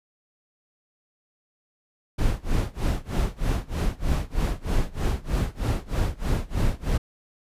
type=noise with tremolo; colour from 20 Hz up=brown; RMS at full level=-21 dBFS; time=2.18-6.98 s; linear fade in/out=10 ms; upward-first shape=sine; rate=3.2 Hz; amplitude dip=95%; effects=resampled to 32000 Hz